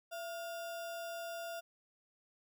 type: tone with sample-and-hold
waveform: sine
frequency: 674 Hz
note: E5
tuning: 38 cents sharp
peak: -40 dBFS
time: 0.11-1.61 s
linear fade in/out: 20 ms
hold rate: 2100 Hz
effects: none